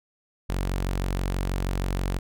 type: tone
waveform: sawtooth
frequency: 46.25 Hz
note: F#1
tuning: in tune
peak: -21 dBFS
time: 0.49-2.19 s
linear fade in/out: 10 ms
effects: none